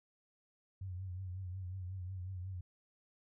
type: tone with vibrato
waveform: sine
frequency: 92.5 Hz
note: F#2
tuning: in tune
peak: -40 dBFS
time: 0.81-2.61 s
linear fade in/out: 5 ms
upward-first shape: triangle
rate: 5.5 Hz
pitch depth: 81 cents each way
effects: none